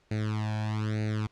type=tone with flanger; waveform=sawtooth; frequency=107.5 Hz; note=A2; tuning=40 cents flat; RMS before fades=-30 dBFS; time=0.11-1.27 s; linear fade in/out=5 ms; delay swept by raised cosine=0.46 to 1.24 ms; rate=1.1 Hz; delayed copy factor=+1; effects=pink hiss -66 dBFS RMS until 1.31 s + low-pass 5000 Hz 12 dB/octave